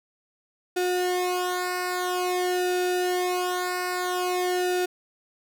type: tone with flanger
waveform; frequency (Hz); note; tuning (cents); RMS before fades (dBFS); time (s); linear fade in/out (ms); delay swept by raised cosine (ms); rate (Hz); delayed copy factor
sawtooth; 361.5; F#4; -40; -26; 0.76-4.86; 10; 1.8 to 2.47; 0.49; -0.9
effects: none